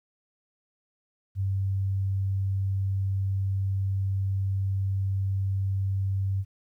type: tone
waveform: sine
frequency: 97 Hz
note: G2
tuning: 18 cents flat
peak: -24 dBFS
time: 1.35-6.45 s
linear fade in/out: 50 ms
effects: 11-bit